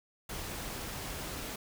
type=noise; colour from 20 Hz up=pink; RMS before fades=-40 dBFS; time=0.29-1.56 s; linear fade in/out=5 ms; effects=none